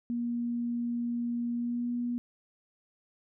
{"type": "tone with pitch glide", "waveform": "sine", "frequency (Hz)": [237.9, 241.4], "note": ["A#3", "B3"], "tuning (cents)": [35, -39], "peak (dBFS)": -29, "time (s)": [0.1, 2.18], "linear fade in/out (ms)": 0, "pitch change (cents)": 26, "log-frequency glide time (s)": [1.54, 1.9], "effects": []}